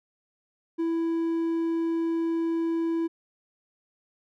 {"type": "tone", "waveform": "triangle", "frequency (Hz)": 330.8, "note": "E4", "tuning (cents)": 6, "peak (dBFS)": -22, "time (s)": [0.78, 3.08], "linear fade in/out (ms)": 20, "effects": []}